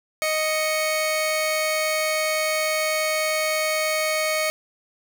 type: tone pair together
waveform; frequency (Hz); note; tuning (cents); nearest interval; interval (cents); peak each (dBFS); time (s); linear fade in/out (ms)
sawtooth; 623.5 / 2217; D#5 / C#7; +3 / 0; octave + minor seventh; 2197; -19 / -22; 0.22-4.5; 0
effects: none